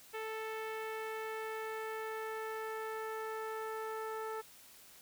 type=tone with low-pass filter sweep; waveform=sawtooth; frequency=440 Hz; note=A4; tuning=in tune; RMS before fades=-41 dBFS; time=0.13-4.42 s; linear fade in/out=20 ms; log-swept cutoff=2400 to 1400 Hz; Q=1.8; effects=white hiss -58 dBFS RMS until 5.01 s